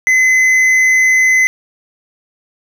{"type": "tone with hard clipping", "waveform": "triangle", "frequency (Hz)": 2037, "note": "C7", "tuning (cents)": -47, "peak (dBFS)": -9, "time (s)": [0.07, 1.47], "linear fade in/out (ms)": 0, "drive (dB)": 9, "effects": []}